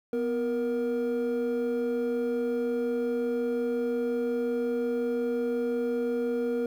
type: tone pair together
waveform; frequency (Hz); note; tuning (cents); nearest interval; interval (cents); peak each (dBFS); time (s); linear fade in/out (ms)
triangle; 246.9 / 471; B3 / A#4; 0 / +18; major seventh; 1118; -28 / -25; 0.13-6.66; 2
effects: tanh soft clip ceiling -17 dBFS + 10-bit